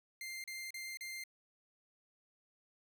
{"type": "tone bursts", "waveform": "sawtooth", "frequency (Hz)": 2097, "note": "C7", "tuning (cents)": 3, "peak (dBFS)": -39, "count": 4, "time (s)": [0.21, 1.238], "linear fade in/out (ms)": 2, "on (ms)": 230, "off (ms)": 36, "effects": []}